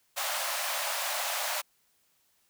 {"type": "high-pass noise", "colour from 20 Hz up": "pink", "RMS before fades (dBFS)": -32, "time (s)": [0.16, 1.62], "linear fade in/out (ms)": 20, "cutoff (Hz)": 560, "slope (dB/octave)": 96, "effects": ["white hiss -70 dBFS RMS until 2.49 s"]}